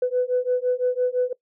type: beating tone pair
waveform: sine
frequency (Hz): 496.3 / 502.2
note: B4 / B4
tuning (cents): +8 / +29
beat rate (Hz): 5.9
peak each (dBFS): -22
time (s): 0.02-1.33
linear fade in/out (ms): 5
effects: noise-tail reverb RT60 0.1 s tail -21 dB re dry + tanh soft clip ceiling -13 dBFS